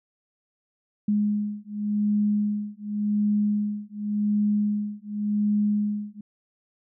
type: beating tone pair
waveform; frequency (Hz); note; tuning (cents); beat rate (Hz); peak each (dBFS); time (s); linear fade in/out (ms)
sine; 207.7 / 208.59; G#3 / G#3; 0 / +8; 0.89; -25; 1.08-6.21; 5
effects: none